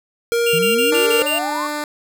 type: tone with vibrato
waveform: square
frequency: 466.2 Hz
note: A#4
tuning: in tune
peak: -16 dBFS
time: 0.32-1.22 s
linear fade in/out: 0 ms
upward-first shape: sine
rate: 2.1 Hz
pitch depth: 13 cents each way
type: tone bursts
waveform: square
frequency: 2785 Hz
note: F7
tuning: 5 cents flat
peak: -19 dBFS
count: 6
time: 0.46-1.39 s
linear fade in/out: 10 ms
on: 130 ms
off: 30 ms
type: exponential sweep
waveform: sine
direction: up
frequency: 155.56 to 1148 Hz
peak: -22 dBFS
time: 0.53-1.67 s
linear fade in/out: 5 ms
type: tone with pitch glide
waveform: 10% pulse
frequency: 293.7 to 297.5 Hz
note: D4 to D4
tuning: 0 to +22 cents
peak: -14 dBFS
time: 0.92-1.84 s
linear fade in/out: 2 ms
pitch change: +22 cents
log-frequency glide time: 1.15-1.25 s
effects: none